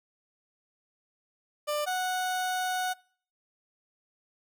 30% pulse tone pair in turn, 594 / 737.4 Hz, D5 / F#5, +20 / -6 cents, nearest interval major third, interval 374 cents, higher second, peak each -25 dBFS, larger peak neither, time 1.67-1.86 / 1.86-2.94 s, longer second, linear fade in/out 20 ms, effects noise-tail reverb RT60 0.5 s tail -24 dB re dry

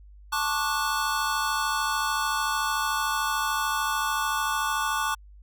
square chord, D major seventh, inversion second, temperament just, 881 / 1101.2 / 1174.7 / 1468.3 Hz, A5 / C#6 / D6 / F#6, +2 / -12 / 0 / -14 cents, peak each -31 dBFS, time 0.32-5.15 s, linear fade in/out 10 ms, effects added 50 Hz sine -46 dBFS peak until 5.42 s

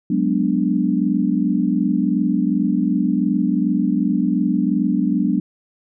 sine chord, G# half-diminished seventh, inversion third, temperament equal, 185 / 207.7 / 246.9 / 293.7 Hz, F#3 / G#3 / B3 / D4, 0 / 0 / 0 / 0 cents, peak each -21 dBFS, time 0.1-5.4 s, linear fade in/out 5 ms, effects none

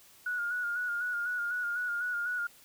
sine tone with vibrato, 1441 Hz, F#6, 46 cents flat, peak -30 dBFS, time 0.26-2.47 s, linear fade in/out 5 ms, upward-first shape square, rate 4 Hz, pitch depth 34 cents each way, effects white hiss -58 dBFS RMS until 2.64 s

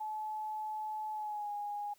sine tone with pitch glide, 860 to 824.5 Hz, A5 to G#5, -40 to -13 cents, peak -36 dBFS, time 0-1.94 s, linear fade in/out 10 ms, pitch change -73 cents, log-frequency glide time 1.12-1.51 s, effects white hiss -68 dBFS RMS until 1.98 s

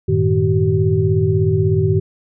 sine tone cluster, 95.5 / 111.9 / 155.2 / 381.6 Hz, G2 / A2 / D#3 / G4, -45 / +30 / -4 / -47 cents, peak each -18 dBFS, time 0.08-2 s, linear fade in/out 10 ms, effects none

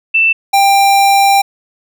sine / square tone pair in turn, 2663 / 791.7 Hz, E7 / G5, +17 / +17 cents, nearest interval octave + major sixth, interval 2100 cents, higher first, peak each -7 dBFS, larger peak neither, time 0.14-0.33 / 0.53-1.42 s, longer second, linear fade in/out 10 ms, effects none

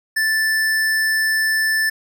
sine tone with hard clipping, 1760 Hz, A6, in tune, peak -17 dBFS, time 0.16-1.9 s, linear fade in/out 10 ms, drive 18 dB, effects none

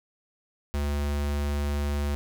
square tone, 72.3 Hz, D2, 27 cents flat, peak -26 dBFS, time 0.74-2.15 s, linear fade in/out 0 ms, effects none

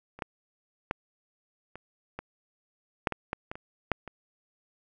clicks, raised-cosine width 0.5 ms, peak -30 / -16 / -13 / -27 / -21 / -9 / -17 / -15 / -21 / -26 / -9 / -25 dBFS, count 12, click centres 0.19 / 0.222 / 0.911 / 1.756 / 2.19 / 3.072 / 3.123 / 3.331 / 3.515 / 3.555 / 3.917 / 4.077 s, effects none

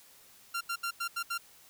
sawtooth tone bursts at uneven times, 1381 Hz, F6, 20 cents flat, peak -28 dBFS, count 6, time 0.54-0.61 / 0.69-0.76 / 0.83-0.91 / 1-1.08 / 1.16-1.23 / 1.3-1.38 s, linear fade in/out 10 ms, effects white hiss -58 dBFS RMS until 1.69 s

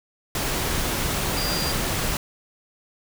sine tone in noise, 4775 Hz, D8, 28 cents sharp, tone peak -28 dBFS, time 1.37-1.72 s, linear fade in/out 2 ms, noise pink, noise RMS -25 dBFS, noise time 0.35-2.17 s, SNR -6 dB, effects none

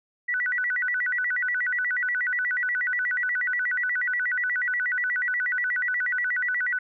sine tone with vibrato, 1707 Hz, G#6, 47 cents sharp, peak -23 dBFS, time 0.28-6.79 s, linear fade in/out 10 ms, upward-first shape square, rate 8.3 Hz, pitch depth 230 cents each way, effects none

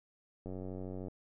click train, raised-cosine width 2 ms, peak -30 dBFS, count 59, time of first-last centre 0.46-1.083 s, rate 93.1 Hz, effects none

